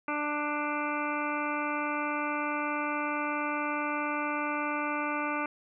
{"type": "harmonic tone", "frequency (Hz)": 295.9, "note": "D4", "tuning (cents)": 13, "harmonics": [1, 2, 3, 4, 5, 7, 8, 9], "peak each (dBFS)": [-35, -38, -36, -35, -37, -41, -39, -44], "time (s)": [0.08, 5.46], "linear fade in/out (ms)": 2, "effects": []}